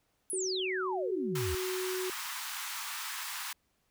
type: exponential sweep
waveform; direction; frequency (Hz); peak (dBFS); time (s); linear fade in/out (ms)
sine; down; 11175 to 69.3; -33; 0.3-1.55; 0
type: tone with pitch glide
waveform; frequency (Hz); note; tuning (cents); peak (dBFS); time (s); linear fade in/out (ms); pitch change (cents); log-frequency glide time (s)
sine; 374.7 to 370.6; F#4 to F#4; +22 to +3; -33; 0.33-2.1; 2; -19; 0.56-1.72
type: high-pass noise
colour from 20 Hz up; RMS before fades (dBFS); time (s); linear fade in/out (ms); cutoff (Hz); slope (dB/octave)
pink; -39; 1.35-3.53; 5; 910; 48
effects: pink hiss -75 dBFS RMS until 3.9 s